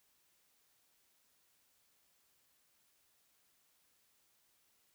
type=silence; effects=white hiss -74 dBFS RMS until 4.94 s